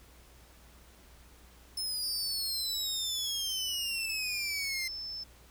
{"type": "exponential sweep", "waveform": "sawtooth", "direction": "down", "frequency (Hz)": [5260, 2073], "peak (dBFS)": -30, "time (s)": [1.77, 4.88], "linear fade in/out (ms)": 5}
{"type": "tone", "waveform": "sine", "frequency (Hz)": 5274, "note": "E8", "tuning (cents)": 0, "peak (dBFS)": -37, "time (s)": [2.02, 5.24], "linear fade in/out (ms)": 10}
{"effects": ["added 60 Hz sine -57 dBFS peak until 5.5 s", "pink hiss -59 dBFS RMS until 5.5 s"]}